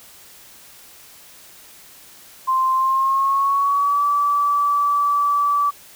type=tone with pitch glide; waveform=sine; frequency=1046.5 to 1154.5 Hz; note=C6 to D6; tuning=0 to -30 cents; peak=-15 dBFS; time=2.47-5.71 s; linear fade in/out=20 ms; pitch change=+170 cents; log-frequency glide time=2.73-4.04 s; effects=white hiss -45 dBFS RMS until 5.95 s